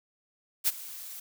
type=noise with ADSR envelope; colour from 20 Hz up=blue; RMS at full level=-23 dBFS; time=0.64-1.2 s; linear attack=36 ms; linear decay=31 ms; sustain=-19 dB; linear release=5 ms; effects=none